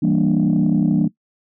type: chord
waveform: sine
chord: E half-diminished seventh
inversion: none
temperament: equal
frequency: 164.81 / 196 / 233.1 / 293.7 Hz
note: E3 / G3 / Bb3 / D4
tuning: 0 / 0 / 0 / 0 cents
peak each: -18 dBFS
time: 0.02-1.08 s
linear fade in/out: 10 ms
effects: noise-tail reverb RT60 0.1 s tail -19 dB re dry + tanh soft clip ceiling -8 dBFS